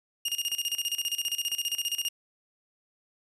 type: tone with tremolo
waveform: sawtooth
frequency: 2837 Hz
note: F7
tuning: 27 cents sharp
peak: -23 dBFS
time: 0.25-2.09 s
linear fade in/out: 5 ms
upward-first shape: square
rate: 15 Hz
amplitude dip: 80%
effects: resampled to 32000 Hz